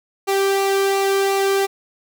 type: tone with flanger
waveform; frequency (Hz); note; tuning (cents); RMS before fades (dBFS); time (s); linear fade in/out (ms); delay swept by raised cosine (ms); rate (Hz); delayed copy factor
sawtooth; 392; G4; 0; -18; 0.27-1.67; 20; 0.58 to 1.13; 2.8; -0.5
effects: none